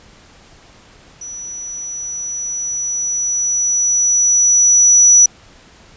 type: tone with level ramp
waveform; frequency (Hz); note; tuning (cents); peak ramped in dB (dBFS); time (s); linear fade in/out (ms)
sine; 5900; F#8; -6; -27 to -4; 1.21-5.26; 5
effects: pink hiss -45 dBFS RMS until 5.96 s + resampled to 16000 Hz